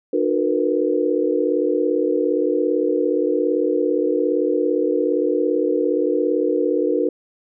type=tone cluster; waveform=sine; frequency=302 / 363.1 / 456.4 / 493.9 Hz; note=D4 / F#4 / A#4 / B4; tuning=+48 / -33 / -37 / 0 cents; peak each=-22 dBFS; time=0.13-7.09 s; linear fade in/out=5 ms; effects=none